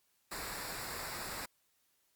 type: noise with comb filter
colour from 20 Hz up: pink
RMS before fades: -42 dBFS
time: 0.31-1.46 s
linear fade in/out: 10 ms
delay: 0.32 ms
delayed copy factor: -0.65
effects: white hiss -75 dBFS RMS until 2.15 s + Opus 48 kbps